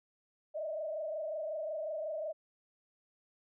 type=tone with frequency modulation; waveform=sine; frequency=622.3 Hz; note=D#5; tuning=in tune; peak=-35 dBFS; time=0.54-2.33 s; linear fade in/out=20 ms; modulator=25.5 Hz; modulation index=1.3; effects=none